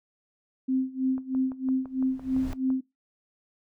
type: tone with tremolo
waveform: sine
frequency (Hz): 261.3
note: C4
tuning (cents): -2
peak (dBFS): -21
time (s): 0.68-2.81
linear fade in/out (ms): 10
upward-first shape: sine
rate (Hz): 3.1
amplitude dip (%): 90
type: click train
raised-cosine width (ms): 1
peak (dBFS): -30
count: 10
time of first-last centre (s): 1.18-2.703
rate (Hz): 5.91
type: noise with exponential growth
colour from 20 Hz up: brown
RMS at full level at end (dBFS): -33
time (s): 1.79-2.53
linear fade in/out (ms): 0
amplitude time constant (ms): 160
effects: noise-tail reverb RT60 0.2 s tail -20 dB re dry